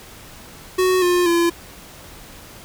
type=tone with pitch steps; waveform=square; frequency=370 / 355.1 / 340.9 Hz; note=F#4 / F4 / F4; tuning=0 / +29 / -42 cents; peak=-15 dBFS; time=0.78-1.5 s; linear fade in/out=10 ms; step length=240 ms; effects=pink hiss -41 dBFS RMS until 2.64 s